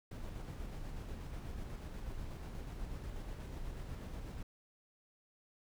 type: noise with tremolo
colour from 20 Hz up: brown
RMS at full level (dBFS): -43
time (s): 0.11-4.43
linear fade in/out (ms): 5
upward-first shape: square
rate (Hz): 8.2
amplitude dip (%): 25
effects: none